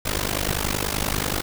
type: noise with amplitude modulation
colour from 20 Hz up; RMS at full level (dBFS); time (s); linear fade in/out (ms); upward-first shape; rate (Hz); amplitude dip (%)
pink; -21; 0.05-1.42; 10; sine; 50.5; 95
effects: none